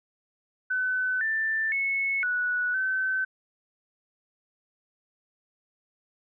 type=tone with pitch steps; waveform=sine; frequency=1510 / 1775 / 2197 / 1473 / 1531 Hz; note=F#6 / A6 / C#7 / F#6 / G6; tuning=+35 / +15 / -16 / -8 / -41 cents; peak=-24 dBFS; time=0.7-3.25 s; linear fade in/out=10 ms; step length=510 ms; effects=none